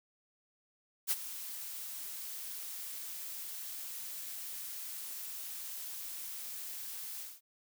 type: noise with ADSR envelope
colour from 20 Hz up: blue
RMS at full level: -29 dBFS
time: 1.07-7.41 s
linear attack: 44 ms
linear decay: 32 ms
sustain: -14 dB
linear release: 200 ms
effects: none